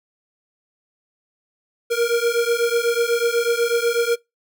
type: beating tone pair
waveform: square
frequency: 466.2 / 474.3 Hz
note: A#4 / A#4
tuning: 0 / +30 cents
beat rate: 8.1 Hz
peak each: -21 dBFS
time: 1.9-4.16 s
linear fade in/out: 20 ms
effects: noise-tail reverb RT60 0.2 s tail -24 dB re dry